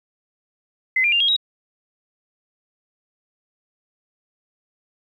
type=tone with pitch steps; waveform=sine; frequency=2046 / 2391 / 2795 / 3267 / 3818 Hz; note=C7 / D7 / F7 / G#7 / A#7; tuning=-39 / +30 / +1 / -29 / +41 cents; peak=-15 dBFS; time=0.96-1.365 s; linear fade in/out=5 ms; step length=81 ms; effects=9-bit